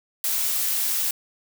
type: noise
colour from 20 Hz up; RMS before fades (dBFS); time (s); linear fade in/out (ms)
blue; -24; 0.24-1.11; 2
effects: none